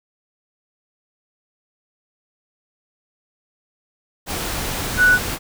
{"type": "tone in noise", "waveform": "sine", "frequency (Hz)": 1480, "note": "F#6", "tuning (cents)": 0, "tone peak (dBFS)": -10, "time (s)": [4.97, 5.19], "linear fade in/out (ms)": 50, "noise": "pink", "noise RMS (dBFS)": -25, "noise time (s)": [4.26, 5.39], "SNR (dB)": 12, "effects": []}